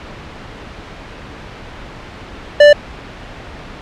square tone, 587.3 Hz, D5, in tune, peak -3 dBFS, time 2.6-2.73 s, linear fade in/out 5 ms, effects pink hiss -32 dBFS RMS until 3.81 s + low-pass 3000 Hz 12 dB/octave

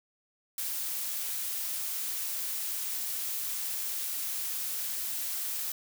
blue noise, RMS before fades -34 dBFS, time 0.58-5.72 s, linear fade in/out 2 ms, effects none

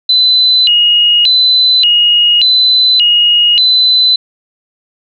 sine tone with vibrato, 3400 Hz, G#7, 40 cents sharp, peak -5 dBFS, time 0.09-4.16 s, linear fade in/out 5 ms, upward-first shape square, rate 0.86 Hz, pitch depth 290 cents each way, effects none

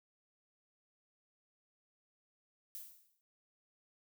violet noise with exponential decay, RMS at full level -44 dBFS, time 2.75-3.21 s, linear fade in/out 0 ms, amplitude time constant 98 ms, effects none

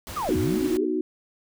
pink noise, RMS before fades -37 dBFS, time 0.07-0.77 s, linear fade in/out 0 ms
sine linear two-way sweep, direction down then up, 1303 to 69.3 to 432.1 Hz, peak -25 dBFS, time 0.16-0.85 s, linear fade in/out 10 ms, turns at 0.37 s
sine chord, B major, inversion none, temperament equal, 246.9 / 311.1 / 370 Hz, B3 / D#4 / F#4, 0 / 0 / 0 cents, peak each -31 / -26 / -26 dBFS, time 0.29-1.01 s, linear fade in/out 0 ms
effects none

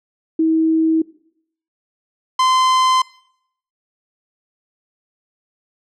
sine / 45% pulse tone pair in turn, 321.4 / 1033.1 Hz, E4 / C6, -44 / -22 cents, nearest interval octave + minor sixth, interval 2022 cents, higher second, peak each -12 / -12 dBFS, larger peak neither, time 0.39-1.02 / 2.39-3.02 s, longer neither, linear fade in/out 5 ms, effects noise-tail reverb RT60 0.7 s tail -21 dB re dry + low-pass 6000 Hz 12 dB/octave

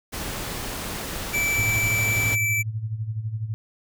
pink noise, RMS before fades -31 dBFS, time 0.12-2.36 s, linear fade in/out 20 ms
square tone, 2321 Hz, D7, 21 cents flat, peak -22 dBFS, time 1.33-2.63 s, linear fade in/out 20 ms
sine tone with tremolo, 109.8 Hz, A2, 3 cents flat, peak -23 dBFS, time 1.58-3.54 s, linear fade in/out 0 ms, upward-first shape sine, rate 12 Hz, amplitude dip 70%
effects none

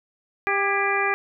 harmonic tone with a mistuned harmonic, 396.7 Hz, G4, 21 cents sharp, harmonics 1 / 2 / 3 / 4 / 5 / 6, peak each -27 / -27 / -27 / -27 / -27 / -27 dBFS, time 0.47-1.14 s, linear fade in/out 0 ms, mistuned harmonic 4, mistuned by +65 cents, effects none

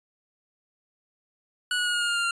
25% pulse tone with pitch steps, 1468 / 1456.2 / 1444.4 / 1432.8 / 1421.3 / 1409.8 / 1398.5 / 1387.2 Hz, F#6 / F#6 / F#6 / F6 / F6 / F6 / F6 / F6, -14 / -28 / -42 / +44 / +30 / +16 / +2 / -12 cents, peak -20 dBFS, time 1.71-2.31 s, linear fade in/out 2 ms, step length 75 ms, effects resampled to 22050 Hz

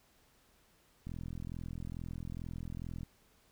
click train, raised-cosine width 5 ms, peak -30 dBFS, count 84, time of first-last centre 1.07-3.032 s, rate 42.3 Hz, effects pink hiss -68 dBFS RMS until 3.51 s

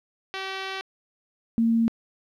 5% pulse / sine tone pair in turn, 383.8 / 228.8 Hz, G4 / A#3, -37 / -32 cents, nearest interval major sixth, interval 895 cents, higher first, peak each -18 dBFS, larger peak neither, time 0.34-0.81 / 1.58-1.88 s, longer first, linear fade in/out 0 ms, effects low-pass 4000 Hz 12 dB/octave + 10-bit

